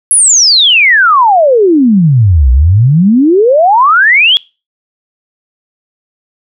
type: exponential two-way sweep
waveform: sine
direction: down then up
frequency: 11080 to 59.7 to 3409 Hz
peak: -3 dBFS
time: 0.11-4.37 s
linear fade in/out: 0 ms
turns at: 2.51 s
effects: noise-tail reverb RT60 0.3 s tail -23 dB re dry